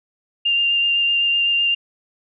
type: tone with vibrato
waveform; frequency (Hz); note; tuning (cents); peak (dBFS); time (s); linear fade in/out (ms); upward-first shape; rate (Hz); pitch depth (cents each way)
sine; 2794; F7; 0; -15; 0.45-1.75; 10; sine; 7.9; 11
effects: none